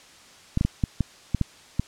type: clicks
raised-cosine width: 5 ms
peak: -9 dBFS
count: 8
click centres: 0.574 / 0.611 / 0.65 / 0.838 / 1.007 / 1.347 / 1.413 / 1.796 s
effects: white hiss -50 dBFS RMS until 1.87 s + low-pass 7000 Hz 12 dB/octave